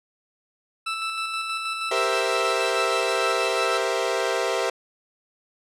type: tone with tremolo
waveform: 20% pulse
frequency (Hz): 1321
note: E6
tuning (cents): +3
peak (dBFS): -20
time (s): 0.86-3.78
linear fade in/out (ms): 10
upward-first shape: square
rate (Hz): 6.3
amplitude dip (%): 30
type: chord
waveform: sawtooth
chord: C dominant seventh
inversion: second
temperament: equal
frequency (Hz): 392 / 466.2 / 523.3 / 659.3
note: G4 / Bb4 / C5 / E5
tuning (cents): 0 / 0 / 0 / 0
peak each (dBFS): -24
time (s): 1.91-4.7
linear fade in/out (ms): 5
effects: low-pass 8000 Hz 12 dB/octave